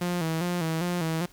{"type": "tone with vibrato", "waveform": "sawtooth", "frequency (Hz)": 168.9, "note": "E3", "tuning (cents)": 42, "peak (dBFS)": -22, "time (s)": [0.01, 1.26], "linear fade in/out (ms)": 5, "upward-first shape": "square", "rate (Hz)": 2.5, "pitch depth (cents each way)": 77, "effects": ["pink hiss -55 dBFS RMS until 1.32 s"]}